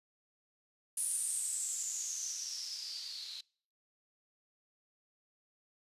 violet noise with low-pass filter sweep, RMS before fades -39 dBFS, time 0.97-3.41 s, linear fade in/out 5 ms, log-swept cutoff 9900 to 4000 Hz, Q 9.4, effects noise-tail reverb RT60 0.5 s tail -25 dB re dry + resampled to 32000 Hz

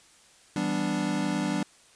square chord, E minor seventh, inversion none, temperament equal, 164.81 / 196 / 246.9 / 293.7 Hz, E3 / G3 / B3 / D4, 0 / 0 / 0 / 0 cents, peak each -35 / -31 / -34 / -31 dBFS, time 0.56-1.63 s, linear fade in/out 2 ms, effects white hiss -57 dBFS RMS until 1.95 s + resampled to 22050 Hz

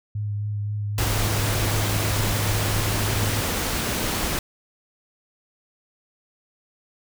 sine tone with vibrato, 103.83 Hz, G#2, in tune, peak -24 dBFS, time 0.15-3.41 s, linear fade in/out 5 ms, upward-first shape triangle, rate 3.8 Hz, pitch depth 21 cents each way
pink noise, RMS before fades -25 dBFS, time 0.98-4.39 s, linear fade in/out 2 ms
effects none

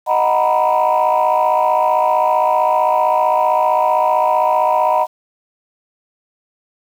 sine chord, B major seventh, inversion first, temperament equal, 622.3 / 740 / 932.3 / 987.8 Hz, D#5 / F#5 / A#5 / B5, 0 / 0 / 0 / 0 cents, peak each -16 dBFS, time 0.06-5.07 s, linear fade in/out 50 ms, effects tanh soft clip ceiling -6 dBFS + 7-bit

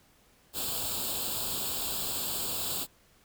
white noise with comb filter, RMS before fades -33 dBFS, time 0.53-2.87 s, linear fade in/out 50 ms, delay 0.25 ms, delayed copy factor +0.85, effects pink hiss -63 dBFS RMS until 3.24 s

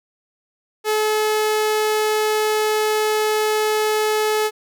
sawtooth tone, 429.2 Hz, A4, 43 cents flat, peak -13 dBFS, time 0.84-4.51 s, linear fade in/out 50 ms, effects none

